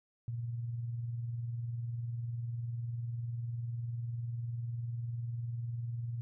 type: tone with tremolo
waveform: sine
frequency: 117.9 Hz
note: A#2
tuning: 20 cents sharp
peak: -33 dBFS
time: 0.28-6.21 s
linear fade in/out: 0 ms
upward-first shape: sine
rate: 20 Hz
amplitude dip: 45%
effects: none